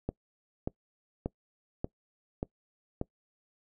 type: click train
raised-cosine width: 2 ms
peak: -18 dBFS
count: 6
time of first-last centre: 0.09-3.014 s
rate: 1.71 Hz
effects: noise-tail reverb RT60 0.1 s tail -23 dB re dry